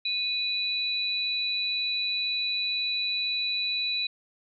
sine tone pair together, 2489 / 3951 Hz, D#7 / B7, 0 / 0 cents, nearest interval minor sixth, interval 800 cents, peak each -31 / -27 dBFS, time 0.05-4.07 s, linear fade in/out 5 ms, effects none

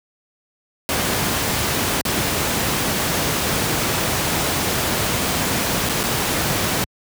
pink noise with dropouts, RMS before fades -20 dBFS, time 0.89-6.84 s, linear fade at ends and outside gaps 0 ms, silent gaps 2.012-2.052 / 5.889-5.895 / 6.032-6.037 s, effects high-pass 80 Hz 12 dB/octave

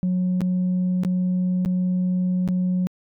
sine tone with dropouts, 182.3 Hz, F#3, 25 cents flat, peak -17 dBFS, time 0.03-2.87 s, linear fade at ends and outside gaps 0 ms, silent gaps 0.407-0.416 / 1.035-1.049 / 1.65-1.659 / 2.477-2.487 s, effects tanh soft clip ceiling -17 dBFS

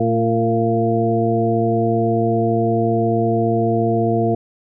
harmonic tone with a mistuned harmonic, 114.7 Hz, A#2, 28 cents flat, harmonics 1 / 2 / 3 / 4 / 6, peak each -21 / -21 / -21 / -21 / -21 dBFS, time 0-4.35 s, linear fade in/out 5 ms, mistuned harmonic 2, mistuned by -24 cents, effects none

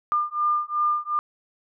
sine beating tone pair, 1201 / 1203.7 Hz, D6 / D6, +38 / +42 cents, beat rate 2.7 Hz, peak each -24 dBFS, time 0.12-1.19 s, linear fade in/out 0 ms, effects none

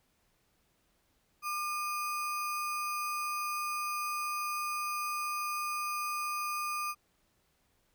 sine tone with sample-and-hold, 1199 Hz, D6, 36 cents sharp, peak -32 dBFS, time 1.42-6.95 s, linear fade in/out 50 ms, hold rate 3675 Hz, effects pink hiss -73 dBFS RMS until 7.94 s

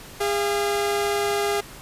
sawtooth tone pair together, 407.3 / 685 Hz, G#4 / F5, -34 / -34 cents, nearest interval major sixth, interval 900 cents, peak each -18 / -25 dBFS, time 0.2-1.61 s, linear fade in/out 10 ms, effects pink hiss -42 dBFS RMS until 1.81 s + resampled to 32000 Hz

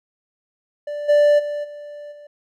triangle tone with level steps, 587.3 Hz, D5, in tune, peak -23 / -9 / -21 / -31 / -37 dBFS, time 0.87-2.27 s, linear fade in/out 5 ms, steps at 1.08 / 1.38 / 1.63 / 2.11 s, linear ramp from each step 20 ms, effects none

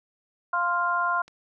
harmonic tone, 349.2 Hz, F4, in tune, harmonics 2 / 3 / 4, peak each -30 / -25 / -26 dBFS, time 0.53-1.22 s, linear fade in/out 5 ms
click, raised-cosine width 0.2 ms, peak -31 dBFS, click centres 1.28 s
effects none

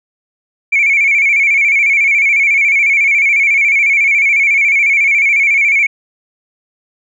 sine tone with vibrato, 2270 Hz, C#7, 41 cents sharp, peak -7 dBFS, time 0.72-5.87 s, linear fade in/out 10 ms, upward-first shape square, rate 14 Hz, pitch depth 58 cents each way, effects tanh soft clip ceiling -3 dBFS

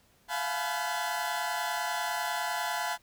30% pulse tone cluster, 683 / 713 / 853 / 995 / 1528 Hz, F5 / F5 / G#5 / B5 / G6, -39 / +36 / +46 / +13 / -45 cents, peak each -36 / -34 / -32 / -33 / -37 dBFS, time 0.28-2.98 s, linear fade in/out 50 ms, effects pink hiss -65 dBFS RMS until 3.02 s

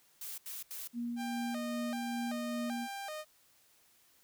blue noise bursts, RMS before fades -43 dBFS, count 3, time 0.21-0.876 s, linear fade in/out 5 ms, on 170 ms, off 78 ms
sine tone with tremolo, 237.7 Hz, A#3, 34 cents sharp, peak -34 dBFS, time 0.93-2.88 s, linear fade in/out 50 ms, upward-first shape sine, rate 2.5 Hz, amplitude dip 25%
sawtooth tone with vibrato, 698.5 Hz, F5, in tune, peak -36 dBFS, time 1.16-3.25 s, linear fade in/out 50 ms, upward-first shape square, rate 1.3 Hz, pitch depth 220 cents each way
effects white hiss -67 dBFS RMS until 4.23 s

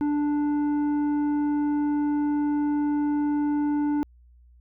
triangle tone with tanh clipping, 293.7 Hz, D4, in tune, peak -23 dBFS, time 0.01-4.03 s, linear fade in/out 0 ms, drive 12 dB, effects added 60 Hz sine -51 dBFS peak until 4.6 s

